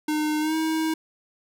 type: tone with pitch glide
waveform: square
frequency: 304.8 to 318.3 Hz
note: D#4 to D#4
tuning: -36 to +39 cents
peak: -23 dBFS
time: 0.08-0.94 s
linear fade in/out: 5 ms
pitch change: +75 cents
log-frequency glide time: 0.4-0.55 s
effects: none